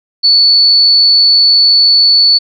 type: tone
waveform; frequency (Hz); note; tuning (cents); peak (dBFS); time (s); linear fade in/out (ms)
sine; 4453; C#8; +7; -4; 0.23-2.39; 20
effects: none